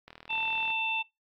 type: click train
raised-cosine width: 0.3 ms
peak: -30 dBFS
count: 26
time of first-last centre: 0.08-0.703 s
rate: 40.1 Hz
type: harmonic tone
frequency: 890 Hz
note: A5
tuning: 20 cents sharp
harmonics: 1 / 3 / 4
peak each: -34 / -29 / -38 dBFS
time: 0.29-1.03 s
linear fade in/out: 20 ms
effects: noise-tail reverb RT60 0.2 s tail -23 dB re dry + AAC 32 kbps